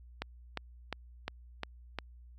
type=click train; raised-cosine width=0.3 ms; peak=-19 dBFS; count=6; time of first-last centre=0.22-1.987 s; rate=2.83 Hz; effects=added 60 Hz sine -51 dBFS peak until 2.38 s